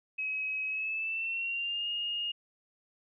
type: tone with pitch glide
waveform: sine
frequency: 2551 to 2847 Hz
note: D#7 to F7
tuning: +43 to +33 cents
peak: -31 dBFS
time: 0.18-2.32 s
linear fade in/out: 10 ms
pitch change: +190 cents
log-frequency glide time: 0.68-1.88 s
effects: none